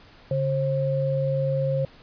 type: tone pair together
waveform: sine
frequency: 141.4 / 533.9 Hz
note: C#3 / C5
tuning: +35 / +35 cents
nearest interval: octave + major seventh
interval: 2300 cents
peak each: -24 dBFS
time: 0.31-1.85 s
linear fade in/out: 2 ms
effects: pink hiss -51 dBFS RMS until 2.02 s + resampled to 11025 Hz